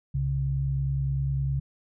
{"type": "tone pair together", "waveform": "sine", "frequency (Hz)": [66.6, 136.4], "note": ["C2", "C#3"], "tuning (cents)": [31, -28], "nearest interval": "octave", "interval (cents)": 1241, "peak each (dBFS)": [-30, -25], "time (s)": [0.14, 1.6], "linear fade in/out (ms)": 10, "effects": []}